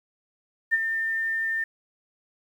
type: tone with ADSR envelope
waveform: sine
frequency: 1803 Hz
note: A6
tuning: 42 cents sharp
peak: -16 dBFS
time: 0.71-1.64 s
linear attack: 27 ms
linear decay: 31 ms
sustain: -8 dB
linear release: 4 ms
effects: 9-bit